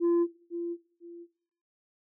sine tone with echo, 342.7 Hz, F4, 33 cents flat, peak -19 dBFS, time 0-0.27 s, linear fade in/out 50 ms, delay 500 ms, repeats 2, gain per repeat -12 dB, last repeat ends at 1.27 s, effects noise-tail reverb RT60 0.6 s tail -17 dB re dry + tanh soft clip ceiling -21 dBFS

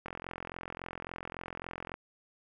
click train, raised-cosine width 0.5 ms, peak -24 dBFS, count 83, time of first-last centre 0.06-1.941 s, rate 43.6 Hz, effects none

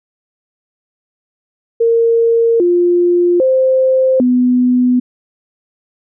sine tone with pitch steps, 461.1 / 351 / 522 / 249.1 Hz, A#4 / F4 / C5 / B3, -19 / +9 / -4 / +15 cents, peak -8 dBFS, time 1.8-5 s, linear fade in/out 10 ms, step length 800 ms, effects none

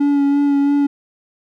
triangle tone with vibrato, 283.5 Hz, C#4, 39 cents sharp, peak -10 dBFS, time 0-0.87 s, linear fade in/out 10 ms, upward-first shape sine, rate 3 Hz, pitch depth 18 cents each way, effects none

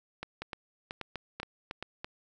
clicks, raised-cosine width 0.3 ms, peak -21 dBFS, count 11, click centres 0.23 / 0.42 / 0.532 / 0.909 / 1.013 / 1.157 / 1.4 / 1.431 / 1.711 / 1.826 / 2.045 s, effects none

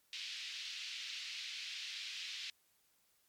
pink band-pass noise, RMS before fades -45 dBFS, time 0.13-2.5 s, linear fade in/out 0 ms, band 2500 to 4900 Hz, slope 24 dB/octave, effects white hiss -74 dBFS RMS until 3.28 s + MP3 96 kbps

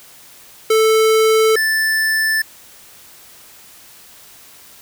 square tone pair in turn, 440 / 1760 Hz, A4 / A6, 0 / 0 cents, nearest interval 2 octaves, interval 2400 cents, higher second, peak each -11 / -15 dBFS, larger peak first, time 0.7-1.56 / 1.56-2.42 s, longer neither, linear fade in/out 5 ms, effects white hiss -43 dBFS RMS until 4.81 s

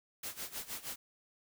white noise with tremolo, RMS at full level -40 dBFS, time 0.23-0.96 s, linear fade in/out 5 ms, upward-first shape sine, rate 6.4 Hz, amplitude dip 85%, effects none

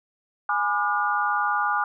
sine chord, G# diminished seventh, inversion none, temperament just, 830.6 / 996.7 / 1196.1 / 1435.3 Hz, G#5 / B5 / D6 / F6, 0 / +16 / +31 / +47 cents, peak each -26 / -31 / -25 / -26 dBFS, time 0.49-1.84 s, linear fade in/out 2 ms, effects none

